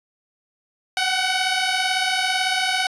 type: beating tone pair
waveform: 10% pulse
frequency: 740 / 758 Hz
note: F#5 / F#5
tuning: 0 / +42 cents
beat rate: 18 Hz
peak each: -14 dBFS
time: 0.97-2.87 s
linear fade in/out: 2 ms
effects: resampled to 22050 Hz + 7-bit